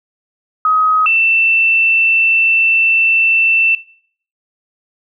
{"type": "tone pair in turn", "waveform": "sine", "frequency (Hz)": [1263, 2673], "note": ["D#6", "E7"], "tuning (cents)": [26, 23], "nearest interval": "octave + minor second", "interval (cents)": 1297, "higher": "second", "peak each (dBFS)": -9, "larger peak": "neither", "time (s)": [[0.65, 1.06], [1.06, 3.75]], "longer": "second", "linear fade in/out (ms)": 2, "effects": ["noise-tail reverb RT60 0.6 s tail -22 dB re dry"]}